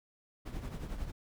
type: noise with tremolo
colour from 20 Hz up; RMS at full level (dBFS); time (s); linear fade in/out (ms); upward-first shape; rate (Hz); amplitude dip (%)
brown; -37; 0.45-1.12; 20; triangle; 11; 65
effects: none